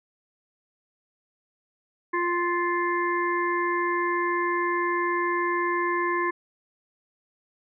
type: harmonic tone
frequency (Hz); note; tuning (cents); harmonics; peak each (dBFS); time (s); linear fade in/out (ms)
349.2; F4; 0; 1 / 3 / 5 / 6; -27 / -26 / -30 / -34; 2.13-6.31; 10
effects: none